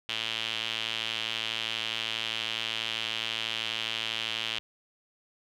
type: tone with band-pass filter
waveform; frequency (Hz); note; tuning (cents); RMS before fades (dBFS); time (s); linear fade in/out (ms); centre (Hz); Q
sawtooth; 112.3; A2; +36; -33; 0.09-4.59; 0; 3100; 4.5
effects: none